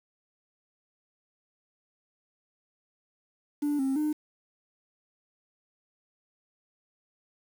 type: tone with pitch steps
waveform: triangle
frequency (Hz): 292.3 / 268 / 303.1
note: D4 / C4 / D#4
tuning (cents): -8 / +42 / -45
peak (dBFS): -22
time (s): 3.62-4.13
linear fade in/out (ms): 10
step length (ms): 170
effects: tanh soft clip ceiling -20 dBFS + 8-bit